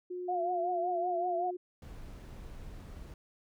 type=tone; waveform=sine; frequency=360 Hz; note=F#4; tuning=47 cents flat; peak=-36 dBFS; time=0.1-1.57 s; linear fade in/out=10 ms
type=tone with vibrato; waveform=sine; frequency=698.5 Hz; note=F5; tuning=in tune; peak=-30 dBFS; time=0.28-1.51 s; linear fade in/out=10 ms; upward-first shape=triangle; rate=5.3 Hz; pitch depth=90 cents each way
type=noise; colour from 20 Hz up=brown; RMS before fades=-46 dBFS; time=1.82-3.14 s; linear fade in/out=2 ms
effects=none